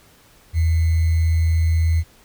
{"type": "tone with sample-and-hold", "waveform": "sine", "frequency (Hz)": 81.7, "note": "E2", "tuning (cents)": -15, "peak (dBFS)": -14, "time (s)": [0.53, 2.04], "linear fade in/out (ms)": 50, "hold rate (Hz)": 2100, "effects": ["pink hiss -52 dBFS RMS until 2.24 s"]}